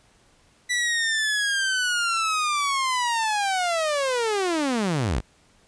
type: linear sweep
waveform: sawtooth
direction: down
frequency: 1975.5 to 43.01 Hz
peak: -18 dBFS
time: 0.69-5.21 s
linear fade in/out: 20 ms
effects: pink hiss -59 dBFS RMS until 5.67 s + resampled to 22050 Hz